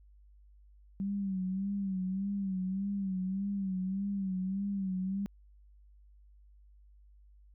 sine tone with vibrato, 192.9 Hz, G3, 28 cents flat, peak -31 dBFS, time 1-5.26 s, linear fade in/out 0 ms, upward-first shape sine, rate 1.7 Hz, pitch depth 72 cents each way, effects added 50 Hz sine -56 dBFS peak until 7.54 s

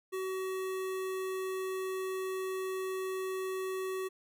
square tone with notch filter, 377.3 Hz, F#4, 34 cents sharp, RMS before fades -36 dBFS, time 0.12-4.09 s, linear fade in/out 20 ms, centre 4800 Hz, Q 1.9, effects none

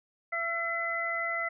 harmonic tone, 674 Hz, E5, 38 cents sharp, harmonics 1 / 2 / 3, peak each -36 / -35 / -31 dBFS, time 0.32-1.49 s, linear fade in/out 10 ms, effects none

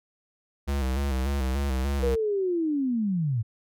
square tone with vibrato, 67.4 Hz, C#2, 48 cents flat, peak -25 dBFS, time 0.67-2.16 s, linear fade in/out 20 ms, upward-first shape square, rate 3.4 Hz, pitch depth 67 cents each way
sine linear sweep, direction down, 490 to 103.83 Hz, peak -23 dBFS, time 2.02-3.43 s, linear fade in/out 20 ms
effects none

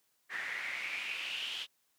pink noise with band-pass filter sweep, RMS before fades -39 dBFS, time 0.29-1.67 s, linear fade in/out 50 ms, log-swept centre 1800 to 3200 Hz, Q 6.4, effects white hiss -75 dBFS RMS until 1.98 s + high-pass 100 Hz 12 dB/octave

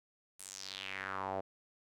sawtooth tone with band-pass filter sweep, 96.2 Hz, G2, 32 cents flat, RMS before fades -42 dBFS, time 0.39-1.41 s, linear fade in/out 10 ms, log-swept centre 9900 to 610 Hz, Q 3.4, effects none

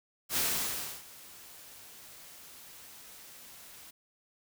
white noise with ADSR envelope, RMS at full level -29 dBFS, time 0.29-3.91 s, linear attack 77 ms, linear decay 650 ms, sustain -22 dB, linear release 10 ms, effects none

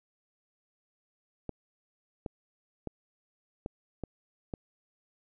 clicks, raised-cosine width 2 ms, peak -22 dBFS, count 6, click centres 1.493 / 2.262 / 2.873 / 3.661 / 4.037 / 4.538 s, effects none

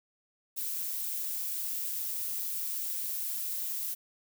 violet noise with amplitude modulation, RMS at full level -33 dBFS, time 0.56-3.95 s, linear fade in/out 20 ms, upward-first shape sine, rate 171 Hz, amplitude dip 35%, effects none

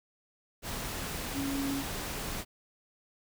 sine tone in noise, 276.3 Hz, C#4, 6 cents flat, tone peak -31 dBFS, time 1.33-1.84 s, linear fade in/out 50 ms, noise pink, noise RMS -37 dBFS, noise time 0.62-2.45 s, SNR +3 dB, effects none

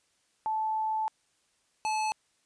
sine / square tone pair in turn, 873 / 864.5 Hz, A5 / A5, -14 / -31 cents, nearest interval unison, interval 17 cents, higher first, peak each -27 / -28 dBFS, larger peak first, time 0.46-1.08 / 1.85-2.12 s, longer first, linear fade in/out 0 ms, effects white hiss -71 dBFS RMS until 2.45 s + resampled to 22050 Hz

